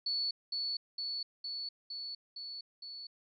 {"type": "tone with echo", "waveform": "sine", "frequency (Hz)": 4435, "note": "C#8", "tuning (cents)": 0, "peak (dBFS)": -31, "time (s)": [0.06, 0.31], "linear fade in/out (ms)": 5, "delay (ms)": 460, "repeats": 6, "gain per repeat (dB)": -2, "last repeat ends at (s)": 3.07, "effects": []}